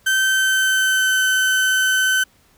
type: tone with pitch glide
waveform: 35% pulse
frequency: 1547 to 1525.7 Hz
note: G6 to G6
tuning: -23 to -47 cents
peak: -13 dBFS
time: 0.06-2.24 s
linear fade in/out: 10 ms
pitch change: -24 cents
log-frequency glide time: 0.25-1.25 s
effects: pink hiss -56 dBFS RMS until 2.57 s